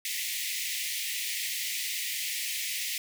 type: high-pass noise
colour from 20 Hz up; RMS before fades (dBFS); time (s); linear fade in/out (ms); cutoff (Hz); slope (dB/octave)
pink; -33; 0.05-2.98; 2; 1900; 96
effects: none